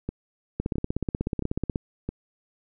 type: two click trains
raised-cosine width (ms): 3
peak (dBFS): -13 / -16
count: 20 / 4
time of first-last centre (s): 0.6-1.759 / 0.09-2.09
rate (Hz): 16.4 / 1.5
effects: none